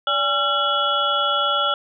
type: tone cluster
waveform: sine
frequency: 580 / 821 / 1361 / 2956 / 3364 Hz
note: D5 / G#5 / F6 / F#7 / G#7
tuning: -22 / -20 / -45 / -2 / +22 cents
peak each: -26 / -29 / -20 / -27 / -24 dBFS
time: 0.07-1.74 s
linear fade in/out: 2 ms
effects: none